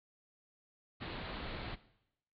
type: low-pass noise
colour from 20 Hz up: pink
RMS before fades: -43 dBFS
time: 1-1.76 s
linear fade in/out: 20 ms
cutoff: 4400 Hz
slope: 96 dB/octave
effects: noise-tail reverb RT60 0.8 s tail -17 dB re dry